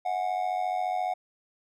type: tone with amplitude modulation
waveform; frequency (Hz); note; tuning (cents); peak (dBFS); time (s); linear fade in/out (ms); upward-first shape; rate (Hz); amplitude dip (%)
triangle; 732; F#5; -19; -21; 0.05-1.14; 10; sine; 94.4; 75
effects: none